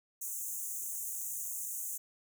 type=high-pass noise; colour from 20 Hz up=pink; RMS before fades=-39 dBFS; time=0.21-1.98 s; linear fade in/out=10 ms; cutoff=6300 Hz; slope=96 dB/octave; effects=none